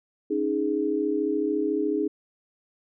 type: chord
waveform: sine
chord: C# suspended second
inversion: none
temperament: equal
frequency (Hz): 277.2 / 311.1 / 415.3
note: C#4 / D#4 / G#4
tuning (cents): 0 / 0 / 0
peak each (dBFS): -30 / -26 / -26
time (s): 0.3-2.08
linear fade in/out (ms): 10
effects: none